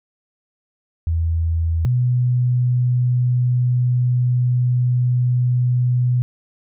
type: tone pair in turn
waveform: sine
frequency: 82.41 / 124.01 Hz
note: E2 / B2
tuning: 0 / +8 cents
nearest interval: perfect fifth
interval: 708 cents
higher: second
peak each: -16 / -14 dBFS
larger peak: second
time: 1.07-1.85 / 1.85-6.22 s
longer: second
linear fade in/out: 0 ms
effects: none